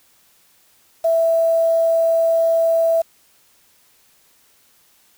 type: tone with quantisation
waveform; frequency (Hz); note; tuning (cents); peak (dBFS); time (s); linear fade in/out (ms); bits
sine; 659.3; E5; 0; -13; 1.04-3.02; 10; 6
effects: white hiss -56 dBFS RMS until 5.17 s